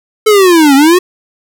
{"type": "linear two-way sweep", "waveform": "square", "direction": "down then up", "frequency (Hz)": [440, 265.8, 374], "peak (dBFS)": -4, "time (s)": [0.26, 0.99], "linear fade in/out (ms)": 10, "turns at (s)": 0.75, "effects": []}